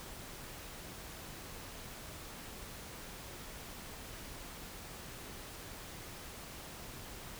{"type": "silence", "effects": ["pink hiss -48 dBFS RMS until 7.39 s"]}